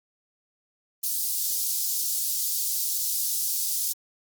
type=high-pass noise; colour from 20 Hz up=white; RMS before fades=-27 dBFS; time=1.03-3.93 s; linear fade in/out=10 ms; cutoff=4600 Hz; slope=24 dB/octave; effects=Opus 32 kbps